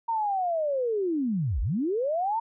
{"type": "linear two-way sweep", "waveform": "sine", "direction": "down then up", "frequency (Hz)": [932.3, 43.65, 932.3], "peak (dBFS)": -24, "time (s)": [0.08, 2.4], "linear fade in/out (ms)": 10, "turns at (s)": 1.61, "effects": []}